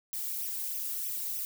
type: noise with flanger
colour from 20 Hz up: violet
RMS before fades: -35 dBFS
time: 0.13-1.45 s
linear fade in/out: 0 ms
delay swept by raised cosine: 0.34 to 1.84 ms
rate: 3.2 Hz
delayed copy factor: +0.85
effects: none